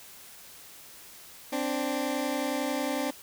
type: tone pair together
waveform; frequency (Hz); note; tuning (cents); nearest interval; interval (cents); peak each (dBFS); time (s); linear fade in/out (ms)
20% pulse; 261.6 / 292.6; C4 / D4; 0 / -6; major second; 194; -26; 1.52-3.11; 10
effects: white hiss -49 dBFS RMS until 3.22 s